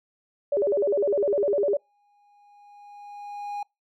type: tone with vibrato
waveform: sine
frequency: 482.2 Hz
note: B4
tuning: 41 cents flat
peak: -20 dBFS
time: 0.52-1.77 s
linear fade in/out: 5 ms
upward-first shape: square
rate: 9.9 Hz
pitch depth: 300 cents each way
type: tone with exponential growth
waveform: triangle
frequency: 820 Hz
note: G#5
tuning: 22 cents flat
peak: -26 dBFS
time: 1.79-3.63 s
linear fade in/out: 5 ms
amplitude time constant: 400 ms
effects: noise-tail reverb RT60 0.2 s tail -26 dB re dry